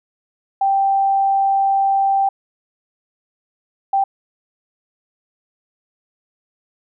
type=tone bursts at uneven times; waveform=sine; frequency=784 Hz; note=G5; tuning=in tune; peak=-13 dBFS; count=2; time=0.61-2.29 / 3.93-4.04 s; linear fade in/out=5 ms; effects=none